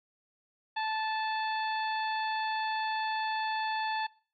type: harmonic tone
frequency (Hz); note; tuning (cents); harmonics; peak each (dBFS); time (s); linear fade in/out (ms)
875; A5; -10; 1 / 2 / 3 / 4 / 5; -31 / -37 / -41 / -43 / -45; 0.76-4.07; 10
effects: noise-tail reverb RT60 0.4 s tail -21 dB re dry